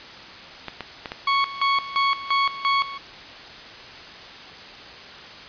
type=clicks; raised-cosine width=0.3 ms; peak=-14 dBFS; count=4; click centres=0.683 / 0.807 / 1.058 / 1.119 s
type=tone with tremolo; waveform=sawtooth; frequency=1108.7 Hz; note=C#6; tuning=in tune; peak=-14 dBFS; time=1.27-2.98 s; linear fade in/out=5 ms; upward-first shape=square; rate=2.9 Hz; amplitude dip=80%
effects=white hiss -40 dBFS RMS until 5.48 s + resampled to 11025 Hz